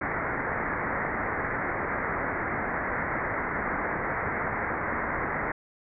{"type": "low-pass noise", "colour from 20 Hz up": "white", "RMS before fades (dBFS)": -30, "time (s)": [0.01, 5.52], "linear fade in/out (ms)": 5, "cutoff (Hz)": 2100, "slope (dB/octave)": 96, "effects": []}